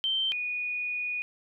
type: tone pair in turn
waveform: sine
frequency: 3120 / 2464 Hz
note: G7 / D#7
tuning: -9 / -17 cents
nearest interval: major third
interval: 408 cents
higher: first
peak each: -25 / -29 dBFS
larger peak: first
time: 0.04-0.32 / 0.32-1.22 s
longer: second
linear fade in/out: 0 ms
effects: none